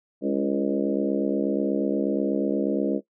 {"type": "harmonic tone with a mistuned harmonic", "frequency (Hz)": 68.3, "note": "C#2", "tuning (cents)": -25, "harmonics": [3, 4, 5, 6, 7, 8, 9], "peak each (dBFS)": [-28, -26, -28, -34, -30, -32, -34], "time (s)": [0.21, 3.01], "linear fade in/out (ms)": 50, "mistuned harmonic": 4, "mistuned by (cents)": 41, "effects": ["noise-tail reverb RT60 0.1 s tail -18 dB re dry"]}